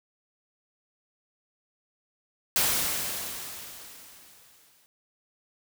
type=noise with exponential decay; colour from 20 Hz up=white; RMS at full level=-23 dBFS; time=2.56-4.86 s; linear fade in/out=0 ms; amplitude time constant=500 ms; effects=none